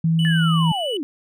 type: tone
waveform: sine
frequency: 163.4 Hz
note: E3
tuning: 15 cents flat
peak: -15 dBFS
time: 0.04-0.72 s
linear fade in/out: 5 ms
type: tone with vibrato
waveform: triangle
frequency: 2960 Hz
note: F#7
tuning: in tune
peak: -24 dBFS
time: 0.19-0.97 s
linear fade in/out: 2 ms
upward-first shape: triangle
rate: 12 Hz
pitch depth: 11 cents each way
type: linear sweep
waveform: sine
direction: down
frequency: 1771 to 261.6 Hz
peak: -23 dBFS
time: 0.25-1.03 s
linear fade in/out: 0 ms
effects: none